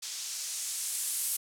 violet noise with low-pass filter sweep, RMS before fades -35 dBFS, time 0.02-1.37 s, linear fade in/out 10 ms, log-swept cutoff 5400 to 11000 Hz, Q 1.3, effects none

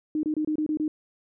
sine tone bursts, 307 Hz, D#4, 23 cents flat, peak -23 dBFS, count 7, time 0.15-0.88 s, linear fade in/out 2 ms, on 82 ms, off 26 ms, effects none

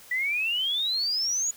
sine exponential sweep, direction up, 1944 to 6900 Hz, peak -24 dBFS, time 0.11-1.51 s, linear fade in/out 5 ms, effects white hiss -50 dBFS RMS until 1.56 s

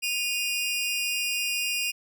sawtooth tone pair together, 2474 / 2794 Hz, D#7 / F7, -10 / 0 cents, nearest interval major second, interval 210 cents, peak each -25 / -26 dBFS, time 0.02-1.92 s, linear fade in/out 20 ms, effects none

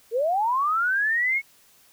sine linear sweep, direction up, 431.2 to 2217 Hz, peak -20 dBFS, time 0.11-1.42 s, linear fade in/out 50 ms, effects white hiss -57 dBFS RMS until 1.92 s

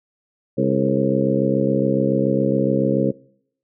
harmonic tone with a mistuned harmonic, 67.1 Hz, C2, 44 cents sharp, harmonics 2 / 3 / 4 / 5 / 6 / 7 / 8, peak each -24 / -22 / -23 / -24 / -26 / -25 / -23 dBFS, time 0.57-3.12 s, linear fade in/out 20 ms, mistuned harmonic 6, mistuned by +65 cents, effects noise-tail reverb RT60 0.7 s tail -24 dB re dry

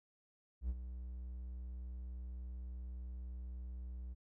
triangle tone with ADSR envelope, 61.74 Hz, B1, in tune, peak -31 dBFS, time 0.61-4.15 s, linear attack 84 ms, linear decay 42 ms, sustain -10 dB, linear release 27 ms, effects none

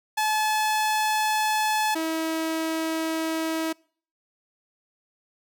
sawtooth tone pair in turn, 860 / 322.1 Hz, A5 / E4, -40 / -40 cents, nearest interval octave + perfect fourth, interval 1700 cents, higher first, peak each -18 / -21 dBFS, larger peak first, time 0.17-1.95 / 1.95-3.73 s, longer neither, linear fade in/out 10 ms, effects noise-tail reverb RT60 0.5 s tail -26 dB re dry

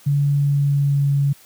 sine tone with pitch glide, 142.8 to 140.83 Hz, D3 to C#3, -48 to +28 cents, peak -14 dBFS, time 0.06-1.33 s, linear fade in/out 10 ms, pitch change -24 cents, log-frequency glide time 0.32-1.12 s, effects white hiss -49 dBFS RMS until 1.45 s + high-pass 80 Hz 12 dB/octave

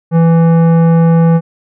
triangle tone with tanh clipping, 165.8 Hz, E3, 10 cents sharp, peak -7 dBFS, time 0.11-1.41 s, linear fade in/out 50 ms, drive 18 dB, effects none

